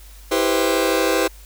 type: chord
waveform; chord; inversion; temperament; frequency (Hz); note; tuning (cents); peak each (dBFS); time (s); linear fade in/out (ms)
sawtooth; C major seventh; first; just; 327 / 392.4 / 490.5 / 523.3; E4 / G4 / B4 / C5; -14 / +2 / -12 / 0; -18; 0.31-1.28; 10
effects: added 50 Hz sine -40 dBFS peak until 1.45 s + white hiss -48 dBFS RMS until 1.45 s